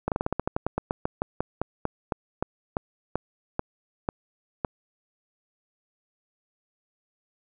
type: slowing click train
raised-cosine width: 1 ms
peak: -11 dBFS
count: 24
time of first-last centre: 0.08-4.648 s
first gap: 38 ms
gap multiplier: 1.13
effects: none